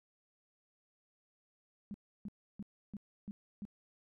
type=tone bursts; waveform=sine; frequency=204.2 Hz; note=G#3; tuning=29 cents flat; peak=-40 dBFS; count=6; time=1.91-3.652 s; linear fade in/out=0 ms; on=32 ms; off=310 ms; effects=none